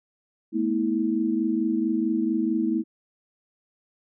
sine tone cluster, 216.4 / 240.9 / 323.1 Hz, A3 / B3 / E4, -29 / -43 / -35 cents, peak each -27 / -27 / -24 dBFS, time 0.52-2.84 s, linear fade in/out 50 ms, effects none

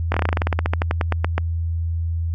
slowing click train, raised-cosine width 0.5 ms, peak -5 dBFS, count 21, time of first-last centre 0.12-1.38 s, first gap 22 ms, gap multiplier 1.1, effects added 83 Hz sine -20 dBFS peak until 2.34 s

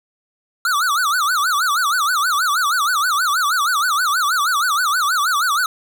square tone with vibrato, 1309 Hz, E6, 13 cents flat, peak -16 dBFS, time 0.65-5.66 s, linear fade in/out 2 ms, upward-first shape sine, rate 6.3 Hz, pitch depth 250 cents each way, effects none

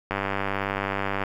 click train, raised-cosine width 0.5 ms, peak -11 dBFS, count 112, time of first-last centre 0.11-1.237 s, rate 98.5 Hz, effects 8-bit

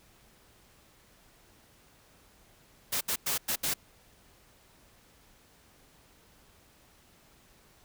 white noise bursts at uneven times, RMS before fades -30 dBFS, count 5, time 2.92-3.01 / 3.08-3.16 / 3.26-3.38 / 3.48-3.56 / 3.63-3.74 s, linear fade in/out 10 ms, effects pink hiss -61 dBFS RMS until 7.84 s

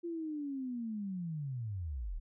sine linear sweep, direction down, 347 to 32.7 Hz, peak -36 dBFS, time 0.03-2.2 s, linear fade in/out 20 ms, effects none

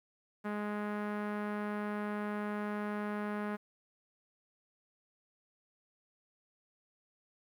sawtooth tone with low-pass filter, 208.3 Hz, G#3, 5 cents sharp, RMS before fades -37 dBFS, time 0.44-3.57 s, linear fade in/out 20 ms, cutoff 1600 Hz, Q 1.7, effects 11-bit

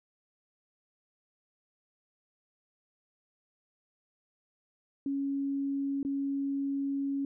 sine tone with dropouts, 277.2 Hz, C#4, in tune, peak -29 dBFS, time 5.06-7.25 s, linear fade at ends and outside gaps 2 ms, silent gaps 6.03-6.049 s, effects none

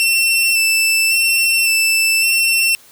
sawtooth tone with vibrato, 2677 Hz, E7, 26 cents sharp, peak -9 dBFS, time 0-2.75 s, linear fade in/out 0 ms, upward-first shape square, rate 0.9 Hz, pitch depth 17 cents each way, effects white hiss -46 dBFS RMS until 2.91 s

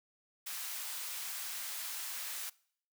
white high-pass noise, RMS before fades -41 dBFS, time 0.46-2.5 s, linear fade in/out 10 ms, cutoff 960 Hz, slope 12 dB/octave, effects noise-tail reverb RT60 0.6 s tail -23 dB re dry

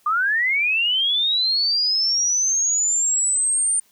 sine linear sweep, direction up, 1182 to 9010 Hz, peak -17 dBFS, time 0.06-3.8 s, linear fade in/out 5 ms, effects white hiss -59 dBFS RMS until 3.91 s

